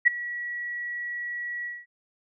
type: tone with ADSR envelope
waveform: sine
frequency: 1929 Hz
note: B6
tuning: 41 cents flat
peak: -11 dBFS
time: 0.05-1.86 s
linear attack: 23 ms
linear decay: 10 ms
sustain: -19 dB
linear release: 210 ms
effects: none